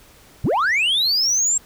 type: linear sweep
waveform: sine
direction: up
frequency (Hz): 64 to 7600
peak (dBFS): -13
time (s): 0.44-1.58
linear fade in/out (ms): 5
effects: tanh soft clip ceiling -15 dBFS + pink hiss -49 dBFS RMS until 1.65 s